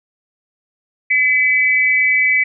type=tone pair together; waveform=sine; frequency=2018 / 2289 Hz; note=B6 / D7; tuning=+37 / -45 cents; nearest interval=major second; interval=218 cents; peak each=-14 dBFS; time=1.1-2.44 s; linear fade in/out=10 ms; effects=none